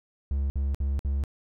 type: tone bursts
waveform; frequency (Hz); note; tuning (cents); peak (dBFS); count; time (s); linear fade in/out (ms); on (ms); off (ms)
triangle; 69.3; C#2; 0; -22; 4; 0.31-1.238; 0; 190; 56
effects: none